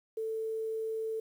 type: tone with quantisation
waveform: sine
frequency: 443.3 Hz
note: A4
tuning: 13 cents sharp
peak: -32 dBFS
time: 0.17-1.2 s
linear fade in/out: 5 ms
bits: 10
effects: none